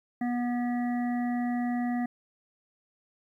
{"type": "harmonic tone", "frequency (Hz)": 242.9, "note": "B3", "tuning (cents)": -29, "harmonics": [1, 3, 5, 7, 8], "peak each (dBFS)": [-27, -35, -49, -48, -43], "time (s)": [0.21, 2.06], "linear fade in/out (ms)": 5, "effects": ["11-bit"]}